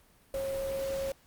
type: tone in noise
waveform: sine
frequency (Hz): 543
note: C#5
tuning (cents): -36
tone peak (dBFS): -31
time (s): 0.34-1.12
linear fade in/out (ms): 2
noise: pink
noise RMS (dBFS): -43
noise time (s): 0.34-1.12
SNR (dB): +9
effects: pink hiss -63 dBFS RMS until 1.26 s + Opus 32 kbps